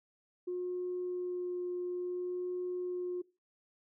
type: tone with vibrato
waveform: sine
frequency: 358.9 Hz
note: F4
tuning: 47 cents sharp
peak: -33 dBFS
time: 0.47-3.22 s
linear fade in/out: 10 ms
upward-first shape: sine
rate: 0.59 Hz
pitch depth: 9 cents each way
effects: noise-tail reverb RT60 0.3 s tail -22 dB re dry + tanh soft clip ceiling -29 dBFS